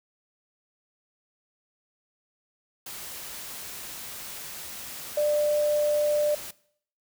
sine tone in noise, 594 Hz, D5, 20 cents sharp, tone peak -21 dBFS, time 5.17-6.35 s, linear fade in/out 5 ms, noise white, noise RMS -39 dBFS, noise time 2.86-6.51 s, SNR +15 dB, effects noise-tail reverb RT60 0.6 s tail -20 dB re dry

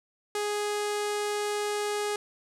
sawtooth tone with low-pass filter, 415.3 Hz, G#4, in tune, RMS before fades -30 dBFS, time 0.35-2.16 s, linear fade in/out 2 ms, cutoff 9500 Hz, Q 1.4, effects none

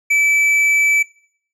sine tone with tanh clipping, 2309 Hz, D7, 30 cents flat, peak -13 dBFS, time 0.1-1.03 s, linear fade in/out 10 ms, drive 8 dB, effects noise-tail reverb RT60 0.6 s tail -21 dB re dry

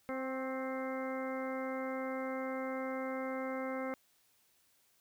harmonic tone with a mistuned harmonic, 262.3 Hz, C4, 4 cents sharp, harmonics 1 / 2 / 3 / 4 / 5 / 6 / 7 / 8, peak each -40 / -39 / -47 / -48 / -47 / -51 / -56 / -47 dBFS, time 0.09-3.94 s, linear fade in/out 0 ms, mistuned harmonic 4, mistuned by +26 cents, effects white hiss -71 dBFS RMS until 5 s

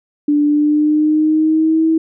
sine tone with pitch glide, 293.7 to 322.1 Hz, D4 to E4, 0 to -40 cents, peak -10 dBFS, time 0.28-1.98 s, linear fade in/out 5 ms, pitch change +160 cents, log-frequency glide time 0.44-1.86 s, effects none

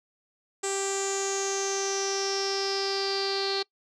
sawtooth tone with low-pass filter sweep, 392 Hz, G4, in tune, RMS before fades -29 dBFS, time 0.63-3.63 s, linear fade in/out 10 ms, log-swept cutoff 7700 to 4300 Hz, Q 9.8, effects noise-tail reverb RT60 0.1 s tail -23 dB re dry

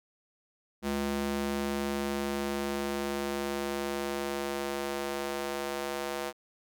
square tone with high-pass filter sweep, 70.2 Hz, C#2, 22 cents sharp, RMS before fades -33 dBFS, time 0.82-6.33 s, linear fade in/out 50 ms, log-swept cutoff 210 to 480 Hz, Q 1.2, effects none

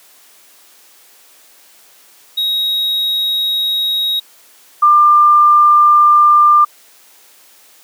triangle / sine tone pair in turn, 3792 / 1194.4 Hz, A#7 / D6, +29 / +29 cents, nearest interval octave + minor sixth, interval 2000 cents, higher first, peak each -12 / -5 dBFS, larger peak second, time 2.37-4.2 / 4.82-6.65 s, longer neither, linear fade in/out 10 ms, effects white hiss -46 dBFS RMS until 7.83 s + high-pass 300 Hz 12 dB/octave

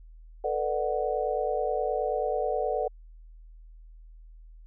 sine chord, B minor seventh, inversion third, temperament just, 444.5 / 493.9 / 592.7 / 740.8 Hz, A4 / B4 / D5 / F#5, +18 / 0 / +16 / +2 cents, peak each -31 dBFS, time 0.44-2.88 s, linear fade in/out 5 ms, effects added 40 Hz sine -46 dBFS peak until 4.66 s

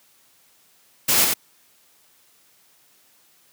white noise with echo, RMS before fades -18 dBFS, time 1.08-1.25 s, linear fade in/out 10 ms, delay 90 ms, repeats 1, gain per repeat -3 dB, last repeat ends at 1.34 s, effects white hiss -58 dBFS RMS until 3.52 s + high-pass 100 Hz 12 dB/octave

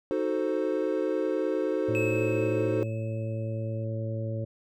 triangle chord, D# diminished seventh, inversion none, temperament equal, 311.1 / 370 / 440 / 523.3 Hz, D#4 / F#4 / A4 / C5, 0 / 0 / 0 / 0 cents, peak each -29 dBFS, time 0.11-2.83 s, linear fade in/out 0 ms
harmonic tone, 111.3 Hz, A2, 20 cents sharp, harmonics 1 / 2 / 3 / 4 / 5, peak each -30 / -40 / -41 / -44 / -37 dBFS, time 1.88-4.45 s, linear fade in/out 10 ms
triangle tone with exponential decay, 2588 Hz, E7, 32 cents flat, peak -28 dBFS, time 1.95-3.84 s, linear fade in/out 0 ms, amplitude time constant 410 ms
effects none

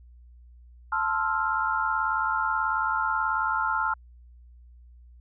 sine chord, F major seventh, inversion first, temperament equal, 880 / 1046.5 / 1318.5 / 1396.9 Hz, A5 / C6 / E6 / F6, 0 / 0 / 0 / 0 cents, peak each -29 / -31 / -30 / -27 dBFS, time 0.92-3.94 s, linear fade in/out 5 ms, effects added 60 Hz sine -48 dBFS peak until 5.2 s

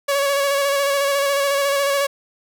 sawtooth tone with vibrato, 560 Hz, C#5, 18 cents sharp, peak -13 dBFS, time 0.08-2.07 s, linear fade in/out 10 ms, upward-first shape square, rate 14 Hz, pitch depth 22 cents each way, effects none

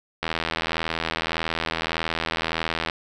click train, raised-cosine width 0.3 ms, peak -8 dBFS, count 219, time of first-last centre 0.23-2.898 s, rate 81.7 Hz, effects none

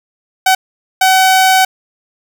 sawtooth tone bursts at uneven times, 756 Hz, F#5, 37 cents sharp, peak -3 dBFS, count 2, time 0.46-0.55 / 1.01-1.65 s, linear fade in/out 5 ms, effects none

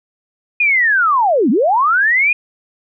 sine linear two-way sweep, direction down then up, 2488 to 196.5 to 2488 Hz, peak -10 dBFS, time 0.6-2.33 s, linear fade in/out 5 ms, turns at 1.5 s, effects none

